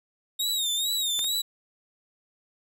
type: tone with vibrato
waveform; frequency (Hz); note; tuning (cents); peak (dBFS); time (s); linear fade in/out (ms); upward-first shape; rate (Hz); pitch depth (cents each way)
sawtooth; 3729; A#7; 0; -22; 0.39-1.42; 10; sine; 2.3; 97
type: clicks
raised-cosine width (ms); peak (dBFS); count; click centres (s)
0.2; -19 / -24; 2; 1.192 / 1.244
effects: none